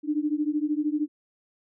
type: beating tone pair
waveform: sine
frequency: 294.5 / 307.5 Hz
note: D4 / D#4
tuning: +5 / -20 cents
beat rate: 13 Hz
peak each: -26 / -27 dBFS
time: 0.03-1.08 s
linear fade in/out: 50 ms
effects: none